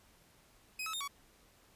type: tone with pitch steps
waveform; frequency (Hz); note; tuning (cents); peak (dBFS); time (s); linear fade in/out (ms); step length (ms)
sawtooth; 2522 / 1293 / 3666 / 1127; D#7 / E6 / A#7 / C#6; +23 / -34 / -30 / +28; -34; 0.79-1.078; 5; 72
effects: pink hiss -65 dBFS RMS until 1.75 s + resampled to 32000 Hz